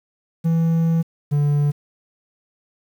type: tone pair in turn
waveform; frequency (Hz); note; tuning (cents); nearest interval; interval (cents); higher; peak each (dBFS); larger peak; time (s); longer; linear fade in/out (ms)
triangle; 164.81 / 145.3; E3 / D3; 0 / -18; major second; 218; first; -13; neither; 0.44-1.03 / 1.31-1.72; first; 20
effects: 8-bit